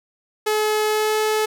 sawtooth tone with pitch glide, 427.7 to 431.2 Hz, A4 to A4, -49 to -35 cents, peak -14 dBFS, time 0.46-1.46 s, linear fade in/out 10 ms, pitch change +14 cents, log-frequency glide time 0.88-1.18 s, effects none

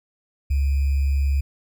sine tone with sample-and-hold, 69.3 Hz, C#2, in tune, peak -17 dBFS, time 0.5-1.41 s, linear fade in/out 10 ms, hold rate 2450 Hz, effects none

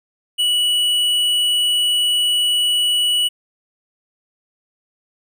sine tone with tanh clipping, 2942 Hz, F#7, 11 cents flat, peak -16 dBFS, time 0.38-3.29 s, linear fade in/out 20 ms, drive 11 dB, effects none

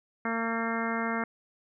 harmonic tone with a mistuned harmonic, 228.2 Hz, A#3, 37 cents flat, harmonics 1 / 2 / 3 / 4 / 5 / 6 / 7 / 8 / 9, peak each -32 / -37 / -37 / -38 / -38 / -36 / -38 / -39 / -39 dBFS, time 0.25-1.24 s, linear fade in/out 2 ms, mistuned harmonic 9, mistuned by +55 cents, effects none

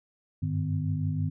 sine tone cluster, 93.8 / 100 / 152.2 / 252.5 Hz, F#2 / G2 / D#3 / B3, +24 / +35 / -38 / +39 cents, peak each -36 / -30 / -29 / -36 dBFS, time 0.42-1.3 s, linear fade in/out 10 ms, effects none

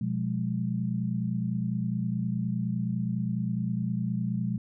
sine chord, F diminished, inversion second, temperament equal with one note detuned, 123.47 / 177.97 / 207.7 Hz, Cb3 / F3 / Ab3, 0 / +33 / 0 cents, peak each -31 dBFS, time 0.01-4.58 s, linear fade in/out 5 ms, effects none

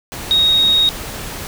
sine tone in noise, 3760 Hz, A#7, 14 cents sharp, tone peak -10 dBFS, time 0.31-0.89 s, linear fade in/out 0 ms, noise pink, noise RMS -28 dBFS, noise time 0.12-1.47 s, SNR +15 dB, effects none

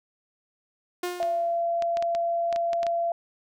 sawtooth tone with exponential decay, 356 Hz, F4, 33 cents sharp, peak -22 dBFS, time 1.03-1.63 s, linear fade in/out 5 ms, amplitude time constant 130 ms
sine tone, 681 Hz, F5, 44 cents flat, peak -23 dBFS, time 1.2-3.12 s, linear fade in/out 2 ms
clicks, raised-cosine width 0.2 ms, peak -18 dBFS, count 10, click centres 1.229 / 1.823 / 1.971 / 2.025 / 2.15 / 2.527 / 2.561 / 2.732 / 2.831 / 2.867 s
effects none

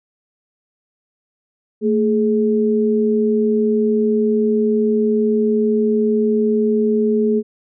sine tone pair together, 223.3 / 421.2 Hz, A3 / G#4, +26 / +24 cents, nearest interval major seventh, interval 1098 cents, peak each -16 dBFS, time 1.81-7.43 s, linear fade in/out 50 ms, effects none

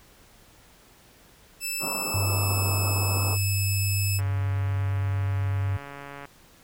10% pulse tone with pitch glide, 2637 to 2601 Hz, E7 to E7, 0 to -24 cents, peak -20 dBFS, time 1.6-4.21 s, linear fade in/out 50 ms, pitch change -24 cents, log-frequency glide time 1.94-2.82 s
white band-pass noise, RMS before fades -34 dBFS, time 1.79-3.38 s, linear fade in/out 50 ms, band 130 to 1300 Hz, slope 96 dB/octave
sine tone with vibrato, 98.1 Hz, G2, 2 cents sharp, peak -23 dBFS, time 2.14-5.77 s, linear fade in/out 5 ms, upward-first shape sine, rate 8.3 Hz, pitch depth 10 cents each way
click train, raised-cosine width 0.5 ms, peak -25 dBFS, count 292, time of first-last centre 4.19-6.254 s, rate 141 Hz
effects pink hiss -55 dBFS RMS until 6.63 s

